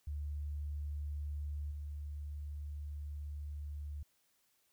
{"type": "tone with level steps", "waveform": "sine", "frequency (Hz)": 73.42, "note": "D2", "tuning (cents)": 0, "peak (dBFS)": [-37, -40], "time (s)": [0.07, 4.03], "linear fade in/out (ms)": 5, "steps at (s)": 1.71, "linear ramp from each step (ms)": 5, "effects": ["white hiss -75 dBFS RMS until 4.72 s"]}